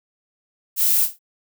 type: noise with echo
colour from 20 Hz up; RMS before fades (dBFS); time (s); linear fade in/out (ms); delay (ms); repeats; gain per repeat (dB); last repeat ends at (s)
violet; -18; 0.76-1.08; 50; 28; 4; -8; 1.192
effects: none